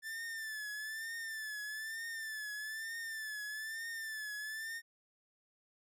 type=tone with vibrato; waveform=45% pulse; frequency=1760 Hz; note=A6; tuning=in tune; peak=-40 dBFS; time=0.02-4.82 s; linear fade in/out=50 ms; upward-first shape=triangle; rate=1.1 Hz; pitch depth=77 cents each way; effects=none